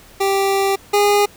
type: tone pair in turn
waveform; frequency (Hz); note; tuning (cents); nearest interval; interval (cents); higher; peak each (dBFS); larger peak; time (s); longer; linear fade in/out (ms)
25% pulse; 392 / 409.8; G4 / G#4; 0 / -23; minor second; 77; second; -11 / -8; second; 0.2-0.76 / 0.93-1.26; first; 10
effects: pink hiss -45 dBFS RMS until 1.36 s